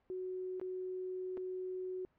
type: tone with dropouts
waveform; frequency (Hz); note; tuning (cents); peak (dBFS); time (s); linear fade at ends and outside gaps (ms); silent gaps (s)
sine; 370; F#4; 0; -38; 0.1-2.05; 0; 0.598-0.614 / 1.371-1.376
effects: pink hiss -75 dBFS RMS until 2.18 s + low-pass 2000 Hz 12 dB/octave